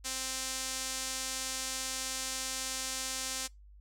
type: tone with band-pass filter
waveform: sawtooth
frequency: 261.6 Hz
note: C4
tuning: in tune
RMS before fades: -37 dBFS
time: 0.04-3.48 s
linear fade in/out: 20 ms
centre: 7100 Hz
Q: 1.3
effects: noise-tail reverb RT60 0.2 s tail -25 dB re dry + added 50 Hz sine -52 dBFS peak until 3.8 s